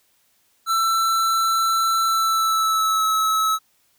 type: tone with pitch glide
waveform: square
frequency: 1336 to 1295.7 Hz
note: E6 to E6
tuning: +23 to -30 cents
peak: -18 dBFS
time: 0.66-3.59 s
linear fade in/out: 50 ms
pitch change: -53 cents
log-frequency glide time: 2.05-3.05 s
effects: white hiss -63 dBFS RMS until 3.98 s